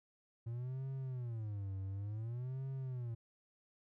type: tone with vibrato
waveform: triangle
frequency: 113.6 Hz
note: A#2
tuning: 44 cents flat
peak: -37 dBFS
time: 0.46-3.15 s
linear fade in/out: 10 ms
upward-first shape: sine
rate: 0.56 Hz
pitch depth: 290 cents each way
effects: none